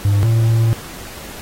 triangle tone pair in turn, 101.3 / 113.71 Hz, G#2 / A#2, -43 / -43 cents, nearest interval major second, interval 200 cents, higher second, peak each -9 dBFS, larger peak neither, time 0.05-0.23 / 0.23-0.73 s, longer second, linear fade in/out 0 ms, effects pink hiss -34 dBFS RMS until 1.41 s + AAC 48 kbps

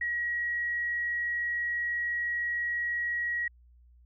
sine tone, 1907 Hz, A#6, 39 cents sharp, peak -28 dBFS, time 0.01-3.48 s, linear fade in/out 5 ms, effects added 60 Hz sine -55 dBFS peak until 4.05 s

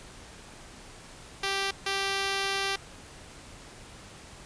5% pulse tone bursts at uneven times, 392 Hz, G4, in tune, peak -16 dBFS, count 2, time 1.43-1.71 / 1.86-2.76 s, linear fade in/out 5 ms, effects pink hiss -48 dBFS RMS until 4.45 s + resampled to 22050 Hz

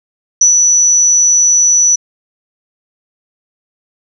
sine tone with ADSR envelope, 5930 Hz, F#8, 3 cents sharp, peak -3 dBFS, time 0.41-1.96 s, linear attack 5 ms, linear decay 110 ms, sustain -3 dB, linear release 10 ms, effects none

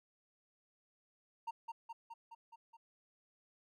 triangle tone with echo, 920 Hz, A#5, 23 cents flat, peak -36 dBFS, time 1.47-1.51 s, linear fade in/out 10 ms, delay 210 ms, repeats 6, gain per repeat -3 dB, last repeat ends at 2.77 s, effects none

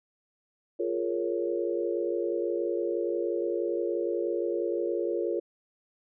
sine chord, Bb minor seventh, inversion second, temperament equal, 349.2 / 415.3 / 466.2 / 554.4 Hz, F4 / Ab4 / Bb4 / Db5, 0 / 0 / 0 / 0 cents, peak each -30 / -34 / -32 / -34 dBFS, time 0.79-5.4 s, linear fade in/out 10 ms, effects none

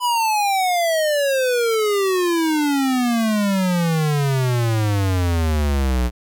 square exponential sweep, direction down, 998 to 59.2 Hz, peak -17 dBFS, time 0-6.11 s, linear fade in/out 50 ms, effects none

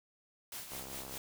white noise with tremolo, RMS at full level -43 dBFS, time 0.52-1.18 s, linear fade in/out 2 ms, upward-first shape sine, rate 5 Hz, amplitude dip 55%
click train, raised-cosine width 1 ms, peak -34 dBFS, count 31, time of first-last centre 0.72-1.17 s, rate 66.6 Hz
effects none

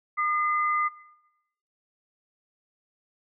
sine tone pair together, 1214 / 2042 Hz, D#6 / C7, -43 / -43 cents, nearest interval major sixth, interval 900 cents, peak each -24 / -29 dBFS, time 0.17-0.89 s, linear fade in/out 20 ms, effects noise-tail reverb RT60 0.9 s tail -19 dB re dry

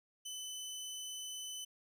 20% pulse tone, 3016 Hz, F#7, 32 cents sharp, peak -37 dBFS, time 0.25-1.65 s, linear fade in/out 10 ms, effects none

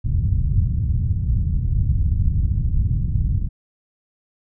white low-pass noise, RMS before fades -19 dBFS, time 0.04-3.49 s, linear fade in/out 20 ms, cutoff 120 Hz, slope 24 dB/octave, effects none

